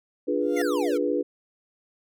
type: chord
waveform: sine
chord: D diminished seventh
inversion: none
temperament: equal with one note detuned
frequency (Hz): 293.7 / 349.2 / 415.3 / 490.8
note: D4 / F4 / Ab4 / Cb5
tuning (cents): 0 / 0 / 0 / -11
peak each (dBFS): -27 / -29 / -28 / -27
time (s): 0.27-1.23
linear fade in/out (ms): 20
type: tone with exponential growth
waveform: 30% pulse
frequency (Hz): 698.5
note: F5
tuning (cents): 0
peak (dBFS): -25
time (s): 0.4-0.62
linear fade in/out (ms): 5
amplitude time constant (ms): 46
type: exponential sweep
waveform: square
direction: down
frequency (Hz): 2226 to 423.7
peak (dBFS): -32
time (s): 0.56-0.98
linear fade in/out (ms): 10
effects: none